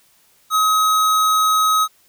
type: tone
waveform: square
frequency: 1270 Hz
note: D#6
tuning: 35 cents sharp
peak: -14 dBFS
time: 0.5-1.88 s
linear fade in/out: 50 ms
effects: white hiss -56 dBFS RMS until 2.08 s